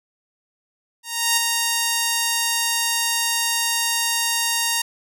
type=tone with ADSR envelope; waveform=5% pulse; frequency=930 Hz; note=A#5; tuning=4 cents flat; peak=-3 dBFS; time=1.03-4.82 s; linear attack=340 ms; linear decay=12 ms; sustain=-4 dB; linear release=6 ms; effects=none